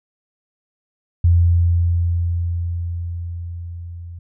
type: tone with level ramp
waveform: sine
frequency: 85.9 Hz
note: F2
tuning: 28 cents flat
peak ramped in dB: -9 to -31 dBFS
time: 1.24-4.19 s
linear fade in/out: 5 ms
effects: none